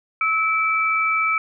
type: tone pair together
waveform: sine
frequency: 1302 / 2317 Hz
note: E6 / D7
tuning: -22 / -24 cents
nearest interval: minor seventh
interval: 998 cents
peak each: -20 dBFS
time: 0.21-1.38 s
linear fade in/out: 2 ms
effects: none